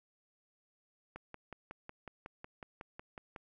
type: click train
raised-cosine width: 0.5 ms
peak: -30 dBFS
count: 13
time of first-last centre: 1.16-3.362 s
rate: 5.45 Hz
effects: none